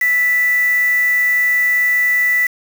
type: tone with quantisation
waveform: sine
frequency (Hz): 1975.5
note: B6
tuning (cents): 0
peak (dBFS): -12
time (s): 0.01-2.47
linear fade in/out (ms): 5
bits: 4
effects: none